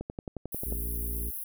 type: click train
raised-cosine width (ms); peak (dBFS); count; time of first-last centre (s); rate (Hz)
2; -22; 9; 0.01-0.724; 11.2
type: high-pass noise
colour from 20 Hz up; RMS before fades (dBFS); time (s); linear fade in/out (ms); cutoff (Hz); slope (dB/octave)
white; -37; 0.52-1.44; 5; 9900; 96
type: harmonic tone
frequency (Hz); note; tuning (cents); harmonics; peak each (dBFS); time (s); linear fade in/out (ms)
58.27; A#1; 0; 1 / 2 / 3 / 4 / 5 / 6 / 7; -32 / -49 / -49 / -47 / -49 / -58 / -48; 0.65-1.31; 20
effects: none